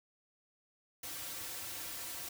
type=noise with comb filter; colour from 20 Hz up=white; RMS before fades=-43 dBFS; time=1.03-2.29 s; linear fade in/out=5 ms; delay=4.8 ms; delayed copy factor=-0.85; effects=none